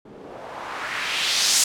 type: noise with low-pass filter sweep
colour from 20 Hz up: blue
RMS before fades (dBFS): -25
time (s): 0.05-1.64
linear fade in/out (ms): 5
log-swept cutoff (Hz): 310 to 7500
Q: 1.5
effects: none